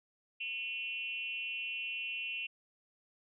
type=tone with frequency modulation; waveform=sine; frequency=2712 Hz; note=E7; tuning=49 cents sharp; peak=-36 dBFS; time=0.4-2.47 s; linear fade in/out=10 ms; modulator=246 Hz; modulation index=0.86; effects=none